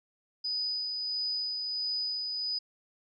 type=tone with tremolo; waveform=sine; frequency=4978 Hz; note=D#8; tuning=in tune; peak=-29 dBFS; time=0.44-2.59 s; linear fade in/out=10 ms; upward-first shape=sine; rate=1.5 Hz; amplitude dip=30%; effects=none